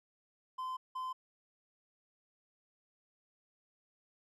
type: tone bursts at uneven times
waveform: triangle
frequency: 1029 Hz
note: C6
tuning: 29 cents flat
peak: -35 dBFS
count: 2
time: 0.58-0.77 / 0.95-1.13 s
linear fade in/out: 10 ms
effects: none